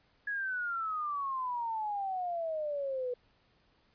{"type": "exponential sweep", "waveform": "sine", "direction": "down", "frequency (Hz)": [1685, 487.1], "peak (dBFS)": -32, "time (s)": [0.27, 3.14], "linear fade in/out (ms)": 5, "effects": ["pink hiss -69 dBFS RMS until 3.94 s", "resampled to 11025 Hz"]}